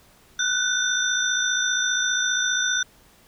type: tone cluster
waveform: sine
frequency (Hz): 1466 / 1521 / 3581 / 5910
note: F#6 / F#6 / A7 / F#8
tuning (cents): -16 / +47 / +30 / -3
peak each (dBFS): -26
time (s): 0.39-2.83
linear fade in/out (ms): 5
effects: pink hiss -55 dBFS RMS until 3.27 s

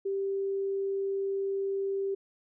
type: tone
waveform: sine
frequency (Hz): 392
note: G4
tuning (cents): 0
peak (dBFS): -28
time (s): 0.05-2.15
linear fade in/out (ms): 10
effects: none

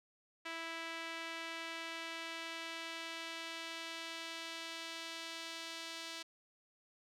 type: tone with band-pass filter sweep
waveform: sawtooth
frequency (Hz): 329.6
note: E4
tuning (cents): 0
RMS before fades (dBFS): -45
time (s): 0.45-6.23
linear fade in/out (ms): 10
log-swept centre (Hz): 2300 to 4000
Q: 1.2
effects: none

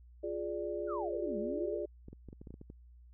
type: chord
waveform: sine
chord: D diminished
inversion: first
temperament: equal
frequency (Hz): 349.2 / 415.3 / 587.3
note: F4 / Ab4 / D5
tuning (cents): 0 / 0 / 0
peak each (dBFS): -39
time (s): 0.23-1.86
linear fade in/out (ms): 10
type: exponential two-way sweep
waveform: sine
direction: down then up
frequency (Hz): 1500 to 200 to 507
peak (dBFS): -38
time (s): 0.87-1.8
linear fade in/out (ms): 50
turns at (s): 1.38
type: clicks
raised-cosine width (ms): 3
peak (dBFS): -35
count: 10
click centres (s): 2.084 / 2.13 / 2.287 / 2.329 / 2.415 / 2.472 / 2.506 / 2.541 / 2.614 / 2.701
effects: added 60 Hz sine -54 dBFS peak until 3.13 s

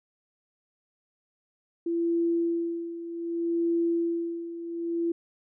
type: tone with tremolo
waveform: sine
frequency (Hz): 337.6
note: E4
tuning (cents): +41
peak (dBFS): -22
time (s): 1.86-5.12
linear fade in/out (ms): 5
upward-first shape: sine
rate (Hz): 0.65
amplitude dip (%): 75
effects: none

